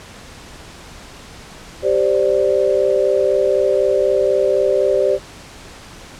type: chord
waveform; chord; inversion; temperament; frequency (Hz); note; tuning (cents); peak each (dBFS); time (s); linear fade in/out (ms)
sine; G suspended fourth; none; equal; 392 / 523.3 / 587.3; G4 / C5 / D5; 0 / 0 / 0; -17; 1.82-5.19; 50
effects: pink hiss -38 dBFS RMS until 6.19 s + low-pass 8000 Hz 12 dB/octave